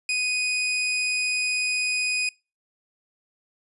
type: tone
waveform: sawtooth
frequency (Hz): 2489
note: D#7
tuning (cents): 0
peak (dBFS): -19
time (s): 0.09-2.29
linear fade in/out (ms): 2
effects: noise-tail reverb RT60 0.3 s tail -26 dB re dry + resampled to 24000 Hz

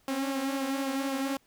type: tone with flanger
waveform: sawtooth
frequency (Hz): 271.1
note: C#4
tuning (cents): -38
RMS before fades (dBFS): -31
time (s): 0.08-1.37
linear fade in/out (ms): 2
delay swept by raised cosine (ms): 0.48 to 5.58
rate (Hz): 3.9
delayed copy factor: -0.5
effects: pink hiss -66 dBFS RMS until 1.46 s

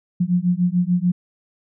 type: beating tone pair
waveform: sine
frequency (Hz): 174.61 / 181.41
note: F3 / F#3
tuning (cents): 0 / -34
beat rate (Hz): 6.8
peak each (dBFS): -19 / -19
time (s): 0.2-1.12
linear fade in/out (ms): 10
effects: none

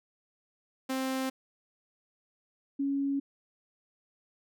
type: tone pair in turn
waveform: sawtooth / sine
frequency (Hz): 263 / 277.9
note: C4 / C#4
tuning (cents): +9 / +4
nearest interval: minor second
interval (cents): 95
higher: second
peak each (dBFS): -26 / -27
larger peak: first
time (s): 0.89-1.3 / 2.79-3.2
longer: neither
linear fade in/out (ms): 10
effects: none

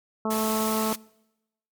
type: harmonic tone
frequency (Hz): 218.7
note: A3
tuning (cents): -10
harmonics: 1 / 2 / 3 / 4 / 5 / 6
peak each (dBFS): -27 / -30 / -32 / -33 / -34 / -35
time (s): 0.25-0.93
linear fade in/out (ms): 2
type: noise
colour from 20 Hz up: white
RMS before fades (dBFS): -32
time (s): 0.3-0.96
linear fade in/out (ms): 10
effects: noise-tail reverb RT60 0.9 s tail -24 dB re dry + MP3 96 kbps

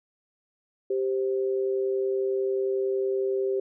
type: tone pair together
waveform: sine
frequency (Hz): 392 / 523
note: G4 / C5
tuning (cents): 0 / -1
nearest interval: perfect fourth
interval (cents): 499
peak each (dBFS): -24 / -32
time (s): 0.9-3.6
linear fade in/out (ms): 5
effects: none

